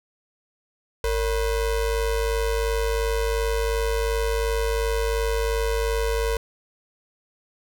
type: ring-modulated tone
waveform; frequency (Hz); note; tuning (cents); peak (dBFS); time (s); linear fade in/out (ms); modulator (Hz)
square; 255.4; C4; -42; -19; 1.04-6.37; 2; 204
effects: none